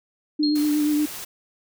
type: tone with vibrato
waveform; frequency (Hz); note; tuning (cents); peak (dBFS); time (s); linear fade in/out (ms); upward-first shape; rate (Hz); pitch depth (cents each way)
sine; 298.2; D4; +27; -18; 0.39-1.06; 10; sine; 8.4; 23
type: tone with exponential decay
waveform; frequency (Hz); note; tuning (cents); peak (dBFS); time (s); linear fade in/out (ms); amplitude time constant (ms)
sine; 4238; C8; +21; -22; 0.43-0.85; 2; 91
type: noise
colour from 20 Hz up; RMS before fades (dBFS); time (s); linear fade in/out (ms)
white; -35; 0.55-1.25; 10
effects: none